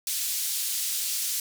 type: band-pass noise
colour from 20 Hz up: white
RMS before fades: -29 dBFS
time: 0.07-1.4 s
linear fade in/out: 2 ms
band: 3800 to 14000 Hz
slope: 12 dB/octave
effects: none